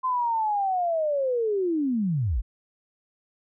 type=linear sweep; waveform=sine; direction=down; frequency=1040 to 38.89 Hz; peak=-22 dBFS; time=0.03-2.42 s; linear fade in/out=20 ms; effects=none